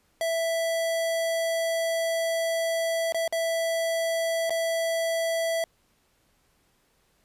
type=tone with dropouts; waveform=square; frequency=660 Hz; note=E5; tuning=2 cents sharp; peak=-25 dBFS; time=0.21-5.64 s; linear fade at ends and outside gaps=1 ms; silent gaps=3.123-3.145 / 3.278-3.325 / 4.496-4.505 s; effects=pink hiss -67 dBFS RMS until 7.24 s + resampled to 32000 Hz